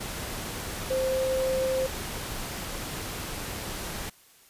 sine tone in noise, 523.3 Hz, C5, in tune, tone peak -24 dBFS, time 0.9-1.87 s, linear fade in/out 10 ms, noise pink, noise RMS -35 dBFS, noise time 0-4.1 s, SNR +8 dB, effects white hiss -57 dBFS RMS until 4.49 s + resampled to 32000 Hz

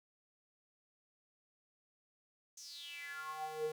square tone with high-pass filter sweep, 155.56 Hz, D#3, in tune, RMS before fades -44 dBFS, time 2.57-3.72 s, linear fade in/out 5 ms, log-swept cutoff 6400 to 380 Hz, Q 7.5, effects none

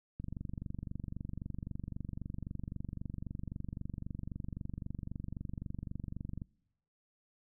click train, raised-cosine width 5 ms, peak -28 dBFS, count 149, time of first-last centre 0.2-6.418 s, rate 23.8 Hz, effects noise-tail reverb RT60 0.9 s tail -26 dB re dry

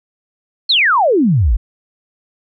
sine exponential sweep, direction down, 4435 to 43.65 Hz, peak -9 dBFS, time 0.69-1.57 s, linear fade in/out 10 ms, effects none

